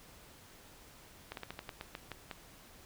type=slowing click train; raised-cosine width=0.3 ms; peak=-25 dBFS; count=10; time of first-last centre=1.32-2.312 s; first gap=52 ms; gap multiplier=1.18; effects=pink hiss -57 dBFS RMS until 2.85 s